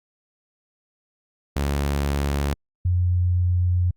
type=tone pair in turn; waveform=sawtooth / sine; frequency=70.8 / 89.2 Hz; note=C#2 / F2; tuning=+37 / +37 cents; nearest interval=major third; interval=400 cents; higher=second; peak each=-17 dBFS; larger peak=neither; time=1.56-2.54 / 2.85-3.91 s; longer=second; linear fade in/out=5 ms; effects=Opus 48 kbps